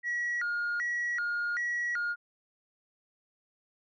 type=tone with vibrato; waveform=sine; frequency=1654 Hz; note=G#6; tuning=8 cents flat; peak=-27 dBFS; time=0.03-2.16 s; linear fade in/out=50 ms; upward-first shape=square; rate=1.3 Hz; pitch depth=260 cents each way; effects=tanh soft clip ceiling -27 dBFS